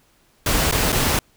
pink noise with dropouts, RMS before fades -19 dBFS, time 0.46-1.19 s, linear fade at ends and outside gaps 2 ms, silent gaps 0.713-0.723 / 0.921-0.926 s, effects pink hiss -59 dBFS RMS until 1.36 s

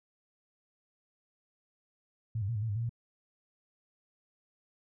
sine tone with pitch steps, 112 / 98 / 117.7 / 103.6 / 113.5 / 101.4 / 115.8 / 117.4 Hz, A2 / G2 / A#2 / G#2 / A#2 / G#2 / A#2 / A#2, +31 / 0 / +17 / -4 / -46 / -41 / -11 / +13 cents, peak -30 dBFS, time 2.35-2.894 s, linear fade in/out 5 ms, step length 68 ms, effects none

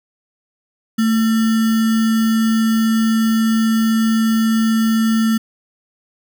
sine tone with sample-and-hold, 223.1 Hz, A3, 24 cents sharp, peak -12 dBFS, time 0.98-5.38 s, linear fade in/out 10 ms, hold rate 1575 Hz, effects none

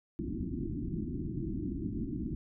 white low-pass noise, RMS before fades -36 dBFS, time 0.19-2.35 s, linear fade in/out 0 ms, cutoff 350 Hz, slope 96 dB/octave, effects none

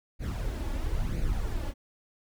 brown noise with flanger, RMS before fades -30 dBFS, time 0.19-1.74 s, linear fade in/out 50 ms, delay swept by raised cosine 0.45 to 3.55 ms, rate 1 Hz, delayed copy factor +0.65, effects none

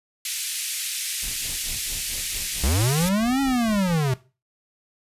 white band-pass noise, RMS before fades -29 dBFS, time 0.25-3.09 s, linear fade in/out 2 ms, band 2100 to 12000 Hz, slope 24 dB/octave
brown noise with tremolo, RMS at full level -37 dBFS, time 1.22-3.95 s, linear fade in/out 5 ms, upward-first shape sine, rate 4.5 Hz, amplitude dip 85%
square linear two-way sweep, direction up then down, 58.2 to 278.2 to 123.9 Hz, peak -20 dBFS, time 2.63-4.14 s, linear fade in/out 5 ms, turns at 3.41 s
effects noise-tail reverb RT60 0.3 s tail -17 dB re dry + resampled to 32000 Hz

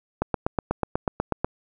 click train, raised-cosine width 1 ms, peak -8 dBFS, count 11, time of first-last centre 0.22-1.445 s, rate 8.16 Hz, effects none

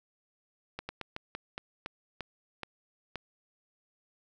slowing click train, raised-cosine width 0.3 ms, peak -21 dBFS, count 10, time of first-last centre 0.79-3.157 s, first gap 100 ms, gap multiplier 1.23, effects none

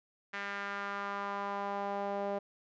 sawtooth tone with band-pass filter sweep, 200.5 Hz, G3, 39 cents sharp, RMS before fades -37 dBFS, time 0.33-2.39 s, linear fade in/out 10 ms, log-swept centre 1800 to 620 Hz, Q 2.3, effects resampled to 16000 Hz

